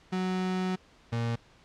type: tone pair in turn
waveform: 35% pulse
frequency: 185.2 / 116.67 Hz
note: F#3 / A#2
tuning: +2 / +2 cents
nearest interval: minor sixth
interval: 800 cents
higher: first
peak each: -26 dBFS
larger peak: neither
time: 0.12-0.76 / 1.12-1.36 s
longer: first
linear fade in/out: 10 ms
effects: pink hiss -59 dBFS RMS until 1.64 s + low-pass 5000 Hz 12 dB/octave